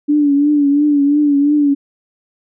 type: tone with vibrato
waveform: sine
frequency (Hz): 289.3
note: D4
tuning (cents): -26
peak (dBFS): -9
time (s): 0.08-1.75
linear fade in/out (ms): 20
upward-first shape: triangle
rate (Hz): 2.9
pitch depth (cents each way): 63
effects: none